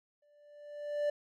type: tone with exponential growth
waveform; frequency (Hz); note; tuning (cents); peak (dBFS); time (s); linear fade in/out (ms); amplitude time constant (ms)
triangle; 587.3; D5; 0; -25; 0.22-1.1; 5; 190
effects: none

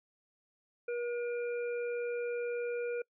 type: harmonic tone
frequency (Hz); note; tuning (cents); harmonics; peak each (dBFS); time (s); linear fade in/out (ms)
479.2; A#4; +48; 1 / 3 / 5; -33 / -45 / -47; 0.88-3.02; 5
effects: noise-tail reverb RT60 0.1 s tail -26 dB re dry

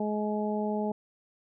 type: harmonic tone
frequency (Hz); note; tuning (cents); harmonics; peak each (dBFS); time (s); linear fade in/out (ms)
211.1; G#3; +29; 1 / 2 / 3 / 4; -30 / -33 / -35 / -36; 0-0.92; 5
effects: none

